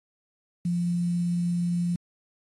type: tone with quantisation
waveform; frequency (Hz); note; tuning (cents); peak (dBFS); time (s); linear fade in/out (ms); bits
sine; 174; F3; -6; -23; 0.65-1.96; 5; 8
effects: AAC 32 kbps